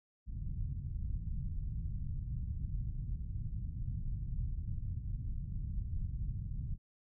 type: low-pass noise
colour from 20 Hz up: pink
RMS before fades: -38 dBFS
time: 0.26-6.78 s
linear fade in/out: 50 ms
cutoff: 140 Hz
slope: 24 dB/octave
effects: none